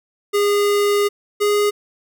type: tone pair in turn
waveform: square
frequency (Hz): 408.8 / 413.3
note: G#4 / G#4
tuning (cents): -27 / -8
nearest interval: unison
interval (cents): 19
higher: second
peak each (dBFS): -15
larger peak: neither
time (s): 0.33-1.09 / 1.4-1.71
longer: first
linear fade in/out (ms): 20
effects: none